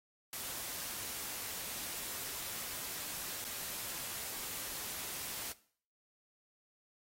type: noise with dropouts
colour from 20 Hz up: white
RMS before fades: -42 dBFS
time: 0.33-5.52 s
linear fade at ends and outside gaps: 1 ms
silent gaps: 3.443-3.449 s
effects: noise-tail reverb RT60 0.5 s tail -18 dB re dry + AAC 48 kbps